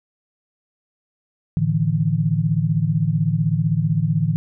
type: chord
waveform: sine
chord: A suspended fourth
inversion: none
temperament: equal with one note detuned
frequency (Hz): 110 / 149.05 / 164.81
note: A2 / D3 / E3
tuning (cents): 0 / +26 / 0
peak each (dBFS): -23 / -20 / -20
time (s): 1.57-4.36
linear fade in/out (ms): 0
effects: none